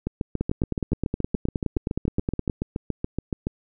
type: two click trains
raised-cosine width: 3 ms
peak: -12 / -11 dBFS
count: 25 / 21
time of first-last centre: 0.07-3.469 / 0.41-2.498 s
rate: 7.06 / 9.58 Hz
effects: none